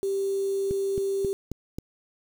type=tone; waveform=sine; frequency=392 Hz; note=G4; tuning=in tune; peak=-24 dBFS; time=0.03-1.33 s; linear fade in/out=0 ms
type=click train; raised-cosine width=3 ms; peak=-19 dBFS; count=5; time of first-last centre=0.71-1.785 s; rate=3.72 Hz
effects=7-bit